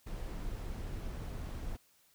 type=noise; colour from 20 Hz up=brown; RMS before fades=-40 dBFS; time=0.06-1.77 s; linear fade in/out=10 ms; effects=white hiss -68 dBFS RMS until 2.14 s